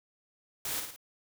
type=noise with echo; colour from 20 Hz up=white; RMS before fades=-35 dBFS; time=0.65-0.8 s; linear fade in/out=2 ms; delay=54 ms; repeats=3; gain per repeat=-5 dB; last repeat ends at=0.962 s; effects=none